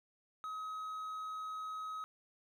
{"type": "tone", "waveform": "triangle", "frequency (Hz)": 1271, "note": "D#6", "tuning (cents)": 36, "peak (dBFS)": -38, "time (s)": [0.44, 2.04], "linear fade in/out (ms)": 0, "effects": []}